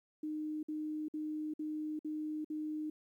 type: tone bursts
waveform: sine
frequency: 306.8 Hz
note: D#4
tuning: 24 cents flat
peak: -36 dBFS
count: 6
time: 0.23-2.9 s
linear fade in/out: 5 ms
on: 400 ms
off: 54 ms
effects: 12-bit